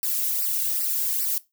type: noise with flanger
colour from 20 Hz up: violet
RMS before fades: -25 dBFS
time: 0.03-1.38 s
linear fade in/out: 0 ms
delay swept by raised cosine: 0.29 to 1.69 ms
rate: 2.5 Hz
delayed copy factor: -0.95
effects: noise-tail reverb RT60 0.2 s tail -18 dB re dry